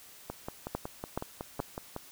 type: two click trains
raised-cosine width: 1 ms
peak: -22 / -17 dBFS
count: 10 / 3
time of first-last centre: 0.3-1.964 / 0.75-1.601 s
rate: 5.41 / 2.35 Hz
effects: white hiss -53 dBFS RMS until 2.11 s